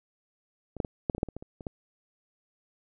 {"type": "clicks", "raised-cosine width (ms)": 2, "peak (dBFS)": [-26, -13, -20, -12, -18, -21, -11, -26, -24, -29, -29, -20], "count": 12, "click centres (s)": [0.767, 0.802, 0.848, 1.098, 1.149, 1.181, 1.231, 1.287, 1.366, 1.425, 1.608, 1.668], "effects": []}